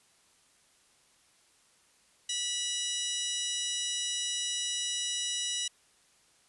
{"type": "harmonic tone with a mistuned harmonic", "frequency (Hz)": 975, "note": "B5", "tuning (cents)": -23, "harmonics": [2, 3, 4, 5, 6, 7, 8, 9, 10], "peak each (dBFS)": [-46, -35, -37, -45, -38, -44, -40, -43, -46], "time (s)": [2.29, 5.68], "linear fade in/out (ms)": 5, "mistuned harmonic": 5, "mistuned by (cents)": 99, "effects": ["white hiss -65 dBFS RMS until 6.48 s", "resampled to 24000 Hz"]}